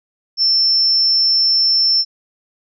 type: tone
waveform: sine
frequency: 5360 Hz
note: E8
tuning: 28 cents sharp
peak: -11 dBFS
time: 0.37-2.05 s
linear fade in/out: 50 ms
effects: none